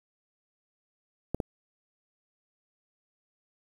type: clicks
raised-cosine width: 2 ms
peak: -15 dBFS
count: 2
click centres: 1.346 / 1.402 s
effects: 8-bit